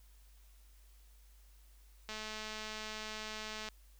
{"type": "click train", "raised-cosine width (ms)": 0.2, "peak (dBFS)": -26, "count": 346, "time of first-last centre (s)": [2.09, 3.687], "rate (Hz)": 216, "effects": ["added 50 Hz sine -58 dBFS peak until 3.99 s", "white hiss -69 dBFS RMS until 3.99 s"]}